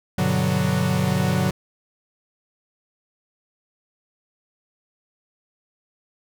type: chord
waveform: 45% pulse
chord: G major seventh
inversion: none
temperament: equal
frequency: 98 / 123.47 / 146.83 / 185 Hz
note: G2 / B2 / D3 / F#3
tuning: 0 / 0 / 0 / 0 cents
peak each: -27 / -26 / -24 / -22 dBFS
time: 0.18-1.51 s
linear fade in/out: 5 ms
effects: none